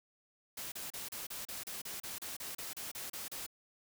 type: noise bursts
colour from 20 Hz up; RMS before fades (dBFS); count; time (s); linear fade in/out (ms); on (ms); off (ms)
white; -43; 16; 0.57-3.465; 5; 150; 33
effects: none